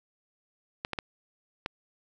clicks, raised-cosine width 0.3 ms, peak -15 dBFS, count 4, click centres 0.849 / 0.933 / 0.988 / 1.661 s, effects none

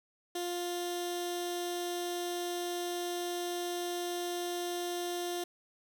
15% pulse tone with notch filter, 351.3 Hz, F4, 10 cents sharp, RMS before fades -36 dBFS, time 0.35-5.44 s, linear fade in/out 5 ms, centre 1200 Hz, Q 0.75, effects none

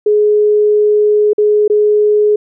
sine tone with dropouts, 420 Hz, G#4, 19 cents sharp, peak -7 dBFS, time 0.06-2.36 s, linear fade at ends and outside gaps 5 ms, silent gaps 1.333-1.381 / 1.679-1.699 s, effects none

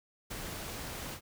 pink noise with ADSR envelope, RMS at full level -39 dBFS, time 0.3-1.21 s, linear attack 15 ms, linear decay 7 ms, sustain -2 dB, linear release 80 ms, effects none

